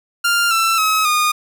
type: tone with pitch steps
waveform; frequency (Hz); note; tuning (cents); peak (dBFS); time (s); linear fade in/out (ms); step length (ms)
sawtooth; 1396.9 / 1336.9 / 1279.5 / 1224.5; F6 / E6 / D#6 / D#6; 0 / +24 / +48 / -28; -10; 0.24-1.32; 10; 270
effects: none